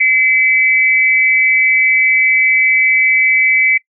sine tone pair together, 2050 / 2295 Hz, C7 / D7, -36 / -40 cents, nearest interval major second, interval 196 cents, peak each -11 dBFS, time 0-3.78 s, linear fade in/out 10 ms, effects noise-tail reverb RT60 0.1 s tail -22 dB re dry

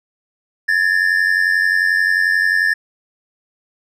triangle tone pair together, 1708.7 / 1800 Hz, G#6 / A6, +49 / +39 cents, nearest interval minor second, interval 90 cents, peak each -14 dBFS, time 0.68-2.74 s, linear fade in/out 10 ms, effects none

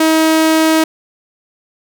sawtooth tone, 318.4 Hz, D#4, 40 cents sharp, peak -5 dBFS, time 0-0.84 s, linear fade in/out 5 ms, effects none

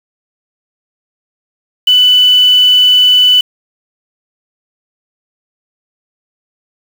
sine tone with quantisation, 2990 Hz, F#7, 17 cents sharp, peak -4 dBFS, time 1.87-3.41 s, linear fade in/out 5 ms, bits 4, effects none

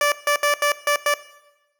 15% pulse tone bursts at uneven times, 583 Hz, D5, 13 cents flat, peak -10 dBFS, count 6, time 0.01-0.12 / 0.27-0.36 / 0.43-0.54 / 0.62-0.72 / 0.87-0.96 / 1.06-1.14 s, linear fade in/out 2 ms, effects noise-tail reverb RT60 1.0 s tail -17 dB re dry

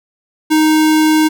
square tone, 311.1 Hz, D#4, in tune, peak -9 dBFS, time 0.5-1.29 s, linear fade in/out 20 ms, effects none

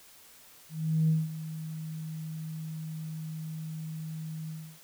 sine tone with ADSR envelope, 158.5 Hz, D#3, 32 cents sharp, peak -20 dBFS, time 0.69-4.79 s, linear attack 400 ms, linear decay 190 ms, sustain -15 dB, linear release 300 ms, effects tanh soft clip ceiling -17 dBFS + white hiss -55 dBFS RMS until 4.83 s

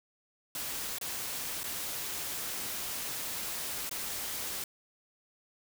white noise with dropouts, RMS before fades -37 dBFS, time 0.55-4.64 s, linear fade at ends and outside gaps 2 ms, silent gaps 0.985-1.012 / 1.633-1.64 / 3.894-3.911 s, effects none

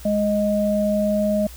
sine tone pair together, 207.7 / 622.4 Hz, G#3 / D#5, 0 / 0 cents, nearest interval octave + perfect fifth, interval 1900 cents, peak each -20 dBFS, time 0.05-1.47 s, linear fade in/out 5 ms, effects added 60 Hz sine -38 dBFS peak until 1.56 s + white hiss -44 dBFS RMS until 1.56 s

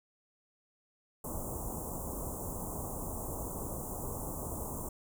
pink band-stop noise, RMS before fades -39 dBFS, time 1.24-4.89 s, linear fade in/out 5 ms, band 1100 to 7100 Hz, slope 48 dB/octave, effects none

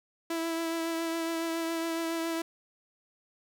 sawtooth tone with vibrato, 330 Hz, E4, 2 cents sharp, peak -26 dBFS, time 0.3-2.42 s, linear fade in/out 5 ms, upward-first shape triangle, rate 7.2 Hz, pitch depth 21 cents each way, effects none

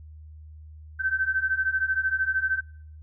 sine beating tone pair, 1535 / 1548 Hz, G6 / G6, -37 / -22 cents, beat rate 13 Hz, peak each -27 / -25 dBFS, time 0.99-2.61 s, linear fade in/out 20 ms, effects noise-tail reverb RT60 0.6 s tail -24 dB re dry + added 77 Hz sine -42 dBFS peak until 3.02 s

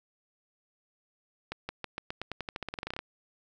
accelerating click train, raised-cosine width 0.3 ms, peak -19 dBFS, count 20, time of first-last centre 1.52-2.99 s, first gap 170 ms, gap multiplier 0.9, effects none

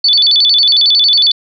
sine tone with vibrato, 3951 Hz, B7, in tune, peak -6 dBFS, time 0.04-1.32 s, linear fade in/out 5 ms, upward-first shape square, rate 11 Hz, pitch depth 220 cents each way, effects none

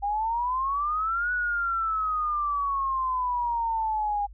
sine exponential two-way sweep, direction up then down, 799 to 1480 to 809 Hz, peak -24 dBFS, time 0.02-4.27 s, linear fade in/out 20 ms, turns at 1.32 s, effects added 50 Hz sine -43 dBFS peak until 4.33 s

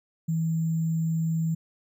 sine tone with sample-and-hold, 162.3 Hz, E3, 27 cents flat, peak -23 dBFS, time 0.28-1.55 s, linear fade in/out 10 ms, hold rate 7350 Hz, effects none

